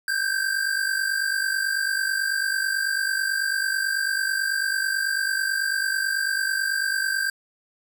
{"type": "tone pair together", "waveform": "square", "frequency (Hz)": [1550.9, 1600], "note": ["G6", "G6"], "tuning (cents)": [-19, 35], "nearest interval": "minor second", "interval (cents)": 54, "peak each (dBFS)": -26, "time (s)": [0.08, 7.3], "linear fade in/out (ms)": 2, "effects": []}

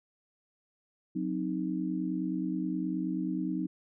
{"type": "chord", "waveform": "sine", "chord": "C diminished", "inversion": "second", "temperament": "equal with one note detuned", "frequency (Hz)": [182.98, 261.6, 311.1], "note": ["Gb3", "C4", "Eb4"], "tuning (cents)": [-19, 0, 0], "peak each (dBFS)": [-34, -35, -33], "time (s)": [1.15, 3.67], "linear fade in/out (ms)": 10, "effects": []}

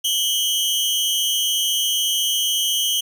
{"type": "tone pair together", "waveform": "sawtooth", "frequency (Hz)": [2972, 3206], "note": ["F#7", "G7"], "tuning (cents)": [7, 38], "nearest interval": "minor second", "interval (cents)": 131, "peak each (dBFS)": -18, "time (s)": [0.04, 3.01], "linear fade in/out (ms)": 10, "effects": []}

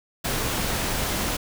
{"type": "noise", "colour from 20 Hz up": "pink", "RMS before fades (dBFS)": -26, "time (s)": [0.24, 1.37], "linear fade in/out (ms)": 10, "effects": []}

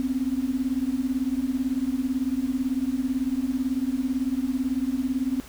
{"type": "beating tone pair", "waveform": "sine", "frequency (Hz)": [251.9, 269.9], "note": ["B3", "C#4"], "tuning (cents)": [34, -46], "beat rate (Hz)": 18, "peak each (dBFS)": -26, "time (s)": [0, 5.4], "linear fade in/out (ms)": 0, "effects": ["added 60 Hz sine -46 dBFS peak until 5.48 s", "pink hiss -46 dBFS RMS until 5.48 s"]}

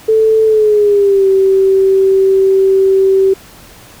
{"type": "tone with pitch glide", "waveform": "sine", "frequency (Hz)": [440, 385.3], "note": ["A4", "G4"], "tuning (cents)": [0, -30], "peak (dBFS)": -6, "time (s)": [0.08, 3.34], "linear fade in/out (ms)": 10, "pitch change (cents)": -230, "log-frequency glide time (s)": [0.45, 1.28], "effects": ["pink hiss -38 dBFS RMS until 4 s"]}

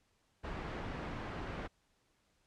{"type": "low-pass noise", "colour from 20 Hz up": "pink", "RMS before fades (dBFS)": -42, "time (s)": [0.43, 1.68], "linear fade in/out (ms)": 20, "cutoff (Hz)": 2000, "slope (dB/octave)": 12, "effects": ["pink hiss -75 dBFS RMS until 2.46 s", "low-pass 9000 Hz 12 dB/octave"]}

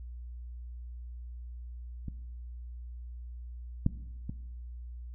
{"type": "clicks", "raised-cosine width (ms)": 5, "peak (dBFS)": [-25, -12, -23], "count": 3, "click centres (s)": [2.083, 3.864, 4.295], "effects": ["noise-tail reverb RT60 1.0 s tail -17 dB re dry", "added 60 Hz sine -40 dBFS peak until 5.14 s"]}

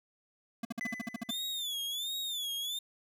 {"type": "tone bursts", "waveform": "square", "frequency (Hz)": 230.4, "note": "A#3", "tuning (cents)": -20, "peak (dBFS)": -34, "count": 10, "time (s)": [0.63, 1.308], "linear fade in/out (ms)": 5, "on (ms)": 21, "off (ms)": 52}
{"type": "tone with exponential decay", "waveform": "triangle", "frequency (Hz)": 2005, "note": "B6", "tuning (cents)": 26, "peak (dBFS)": -32, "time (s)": [0.81, 1.64], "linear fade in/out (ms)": 0, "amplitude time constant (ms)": 180}
{"type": "tone with vibrato", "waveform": "40% pulse", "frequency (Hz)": 3509, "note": "A7", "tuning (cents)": -5, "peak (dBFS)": -33, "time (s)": [1.29, 2.79], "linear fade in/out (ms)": 5, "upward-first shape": "sine", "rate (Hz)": 1.4, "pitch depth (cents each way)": 130}
{"effects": []}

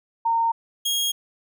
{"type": "tone pair in turn", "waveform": ["sine", "sawtooth"], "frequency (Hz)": [918, 3271], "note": ["A#5", "G#7"], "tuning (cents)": [-27, -27], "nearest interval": "octave + minor seventh", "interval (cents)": 2200, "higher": "second", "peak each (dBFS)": -18, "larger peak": "neither", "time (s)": [[0.25, 0.52], [0.85, 1.12]], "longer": "neither", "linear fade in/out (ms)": 10, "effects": []}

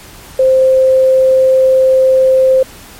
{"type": "tone", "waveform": "sine", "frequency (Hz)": 523.3, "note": "C5", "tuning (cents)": 0, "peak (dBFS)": -5, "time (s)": [0.39, 2.63], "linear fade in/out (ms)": 5, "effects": ["pink hiss -35 dBFS RMS until 2.99 s", "MP3 64 kbps"]}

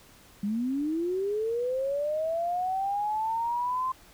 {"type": "linear sweep", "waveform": "sine", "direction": "up", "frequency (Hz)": [196.5, 1046.5], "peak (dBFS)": -26, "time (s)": [0.43, 3.92], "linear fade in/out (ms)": 5, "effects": ["pink hiss -55 dBFS RMS until 4.13 s"]}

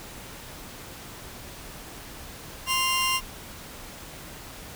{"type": "tone pair together", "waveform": "sawtooth", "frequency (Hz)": [1046.6, 2794], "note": ["C6", "F7"], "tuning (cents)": [0, 0], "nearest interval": "octave + perfect fourth", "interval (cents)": 1700, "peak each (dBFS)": -22, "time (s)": [2.66, 3.21], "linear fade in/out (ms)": 50, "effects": ["pink hiss -42 dBFS RMS until 4.75 s"]}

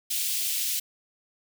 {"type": "high-pass noise", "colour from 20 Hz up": "white", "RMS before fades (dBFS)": -28, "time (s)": [0.1, 0.8], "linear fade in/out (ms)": 10, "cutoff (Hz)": 2600, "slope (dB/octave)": 24, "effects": []}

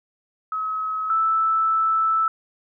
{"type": "tone pair in turn", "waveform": "sine", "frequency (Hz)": [1282, 1316.5], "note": ["E6", "E6"], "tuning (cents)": [-49, -3], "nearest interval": "unison", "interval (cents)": 46, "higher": "second", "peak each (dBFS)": [-23, -17], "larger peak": "second", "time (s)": [[0.52, 1.1], [1.1, 2.28]], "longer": "second", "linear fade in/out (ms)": 2, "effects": []}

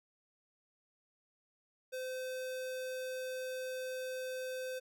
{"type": "tone", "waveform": "square", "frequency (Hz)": 514, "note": "C5", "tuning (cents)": -31, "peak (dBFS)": -39, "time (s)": [1.92, 4.8], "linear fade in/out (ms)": 20, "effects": []}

